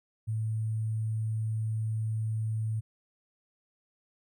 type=tone with sample-and-hold; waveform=sine; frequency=110 Hz; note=A2; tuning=in tune; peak=-28 dBFS; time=0.27-2.81 s; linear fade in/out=20 ms; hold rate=8820 Hz; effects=none